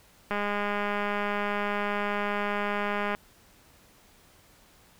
click train, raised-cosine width 0.5 ms, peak -15 dBFS, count 583, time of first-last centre 0.31-3.149 s, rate 205 Hz, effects pink hiss -58 dBFS RMS until 4.99 s

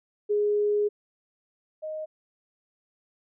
sine tone pair in turn, 415.3 / 622.2 Hz, G#4 / D#5, 0 / 0 cents, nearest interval perfect fifth, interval 700 cents, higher second, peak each -21 / -31 dBFS, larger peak first, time 0.29-0.89 / 1.82-2.06 s, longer first, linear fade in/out 20 ms, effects none

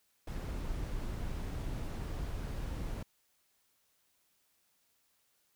brown noise, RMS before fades -38 dBFS, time 0.27-3.03 s, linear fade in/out 5 ms, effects white hiss -74 dBFS RMS until 5.55 s

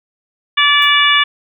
harmonic tone, 579 Hz, D5, 25 cents flat, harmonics 2 / 3 / 4 / 5 / 6, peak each -15 / -15 / -15 / -15 / -15 dBFS, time 0.57-1.24 s, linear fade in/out 10 ms
blue noise with exponential decay, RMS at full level -33 dBFS, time 0.82-0.99 s, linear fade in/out 1 ms, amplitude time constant 35 ms
effects none

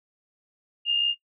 sine tone with amplitude modulation, 2820 Hz, F7, 16 cents sharp, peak -18 dBFS, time 0.85-1.15 s, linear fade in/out 50 ms, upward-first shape sine, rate 65.6 Hz, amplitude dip 50%, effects noise-tail reverb RT60 0.1 s tail -18 dB re dry

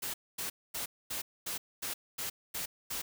white noise bursts, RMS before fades -37 dBFS, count 9, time 0.02-3.02 s, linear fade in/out 10 ms, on 120 ms, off 240 ms, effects none

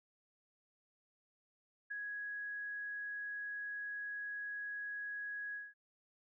sine tone with ADSR envelope, 1665 Hz, G#6, 4 cents sharp, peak -37 dBFS, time 1.9-5.74 s, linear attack 17 ms, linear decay 4 ms, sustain -3 dB, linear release 200 ms, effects none

